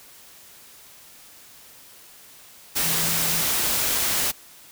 sine tone in noise, 164.81 Hz, E3, in tune, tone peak -33 dBFS, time 2.82-3.43 s, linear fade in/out 20 ms, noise white, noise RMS -23 dBFS, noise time 2.75-4.32 s, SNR -13 dB, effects white hiss -48 dBFS RMS until 4.71 s

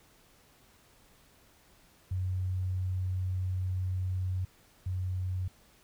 sine tone pair in turn, 92.5 / 92.17 Hz, F#2 / F#2, 0 / -6 cents, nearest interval unison, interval 6 cents, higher first, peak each -29 / -30 dBFS, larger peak first, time 2.11-4.45 / 4.86-5.48 s, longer first, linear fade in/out 5 ms, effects pink hiss -62 dBFS RMS until 5.83 s

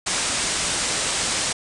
white low-pass noise, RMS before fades -24 dBFS, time 0.06-1.53 s, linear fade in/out 10 ms, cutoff 9400 Hz, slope 96 dB/octave, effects none

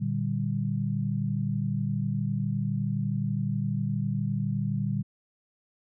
sine chord, G minor, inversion first, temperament equal with one note detuned, 116.54 / 148.54 / 196 Hz, Bb2 / D3 / G3, 0 / +20 / 0 cents, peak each -30 dBFS, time 0-5.03 s, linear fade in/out 20 ms, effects none

